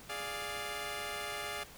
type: chord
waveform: 10% pulse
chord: D diminished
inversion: second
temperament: equal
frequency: 415.3 / 587.3 / 698.5 Hz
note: Ab4 / D5 / F5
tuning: 0 / 0 / 0 cents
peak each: -34 dBFS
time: 0.09-1.64 s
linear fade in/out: 10 ms
effects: pink hiss -53 dBFS RMS until 1.77 s